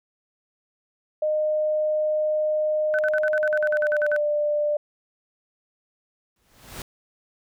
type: tone with pitch glide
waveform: sine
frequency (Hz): 613 to 593.5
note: D#5 to D5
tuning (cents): -26 to +18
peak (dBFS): -20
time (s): 1.22-4.77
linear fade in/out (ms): 5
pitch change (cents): -56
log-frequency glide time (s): 3.35-4.07
type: tone bursts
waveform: sine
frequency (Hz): 1515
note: F#6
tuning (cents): +40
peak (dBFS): -23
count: 13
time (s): 2.94-4.163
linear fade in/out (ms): 0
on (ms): 47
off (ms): 51
type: noise with exponential growth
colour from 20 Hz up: pink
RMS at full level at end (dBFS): -33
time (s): 6.36-6.82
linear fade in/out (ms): 2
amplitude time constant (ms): 99
effects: none